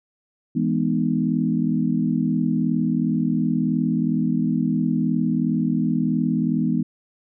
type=chord; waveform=sine; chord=E major seventh; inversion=none; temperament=equal with one note detuned; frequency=164.81 / 207.7 / 246.9 / 306.5 Hz; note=E3 / G#3 / B3 / D#4; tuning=0 / 0 / 0 / -26 cents; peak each=-24 / -24 / -22 / -27 dBFS; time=0.55-6.83 s; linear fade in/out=10 ms; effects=none